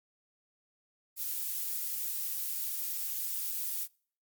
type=noise; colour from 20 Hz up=violet; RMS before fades=-35 dBFS; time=1.16-3.88 s; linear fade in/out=50 ms; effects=noise-tail reverb RT60 0.5 s tail -26 dB re dry + Opus 48 kbps